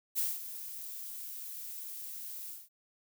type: noise with ADSR envelope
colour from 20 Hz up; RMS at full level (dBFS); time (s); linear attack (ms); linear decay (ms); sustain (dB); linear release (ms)
violet; -30; 0.15-2.69; 35; 200; -13; 200
effects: none